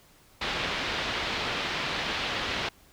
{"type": "low-pass noise", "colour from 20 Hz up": "white", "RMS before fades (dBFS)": -31, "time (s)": [0.41, 2.69], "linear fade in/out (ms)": 5, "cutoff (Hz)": 3800, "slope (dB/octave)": 24, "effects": ["pink hiss -58 dBFS RMS until 2.92 s"]}